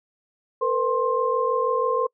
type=tone cluster; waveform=sine; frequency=458.8 / 505 / 1056 Hz; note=A#4 / B4 / C6; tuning=-28 / +39 / +16 cents; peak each=-24 dBFS; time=0.61-2.07 s; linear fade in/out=10 ms; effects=noise-tail reverb RT60 0.1 s tail -26 dB re dry